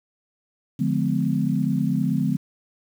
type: chord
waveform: sine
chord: D diminished seventh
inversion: none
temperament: just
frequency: 146.83 / 176.2 / 211.4 / 253.7 Hz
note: D3 / F3 / Ab3 / Cb4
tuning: 0 / +16 / +31 / +47 cents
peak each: -25 dBFS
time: 0.79-2.37 s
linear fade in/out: 10 ms
effects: 8-bit